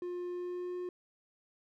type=tone with pitch glide; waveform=triangle; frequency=355.1 to 358.8 Hz; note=F4 to F4; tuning=+29 to +47 cents; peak=-34 dBFS; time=0.02-0.89 s; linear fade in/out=2 ms; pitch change=+18 cents; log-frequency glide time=0.31-0.76 s; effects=none